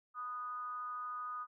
sine tone with frequency modulation, 1237 Hz, D#6, 10 cents flat, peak -39 dBFS, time 0.14-1.47 s, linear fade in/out 50 ms, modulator 239 Hz, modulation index 0.39, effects none

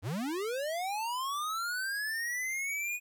square linear sweep, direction up, 82.41 to 2483 Hz, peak -33 dBFS, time 0.02-3 s, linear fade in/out 50 ms, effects 12-bit

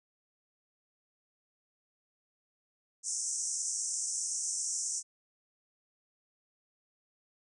pink band-pass noise, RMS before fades -35 dBFS, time 3.03-5.03 s, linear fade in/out 50 ms, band 5600 to 9000 Hz, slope 96 dB/octave, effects none

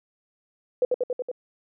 sine tone with echo, 499.3 Hz, B4, 19 cents sharp, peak -17 dBFS, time 0.82-0.85 s, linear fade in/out 2 ms, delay 93 ms, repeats 5, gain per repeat -2 dB, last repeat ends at 1.315 s, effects none

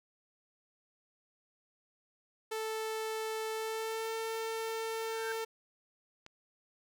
sawtooth tone with pitch glide, 440 to 448.5 Hz, A4 to A4, 0 to +33 cents, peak -31 dBFS, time 2.51-5.45 s, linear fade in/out 10 ms, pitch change +33 cents, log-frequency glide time 3.52-4.14 s
sine tone with exponential growth, 1578 Hz, G6, 11 cents sharp, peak -35 dBFS, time 4.96-5.32 s, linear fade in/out 0 ms, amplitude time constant 77 ms
click, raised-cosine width 0.2 ms, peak -32 dBFS, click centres 6.264 s
effects none

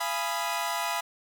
sawtooth chord, F half-diminished seventh, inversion none, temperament equal with one note detuned, 683.3 / 830.6 / 987.8 / 1244.5 Hz, F5 / Ab5 / Cb6 / Eb6, -38 / 0 / 0 / 0 cents, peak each -30 / -31 / -28 / -32 dBFS, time 0-1.01 s, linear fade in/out 10 ms, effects none

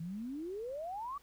sine exponential sweep, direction up, 157.5 to 1174.7 Hz, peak -38 dBFS, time 0-1.18 s, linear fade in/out 5 ms, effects added 50 Hz sine -66 dBFS peak until 1.22 s + pink hiss -65 dBFS RMS until 1.22 s

